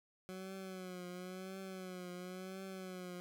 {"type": "tone with vibrato", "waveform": "20% pulse", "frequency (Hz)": 185, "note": "F#3", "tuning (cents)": 0, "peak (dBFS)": -40, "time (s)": [0.29, 3.2], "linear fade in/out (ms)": 0, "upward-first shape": "triangle", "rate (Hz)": 0.96, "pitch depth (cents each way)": 68, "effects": []}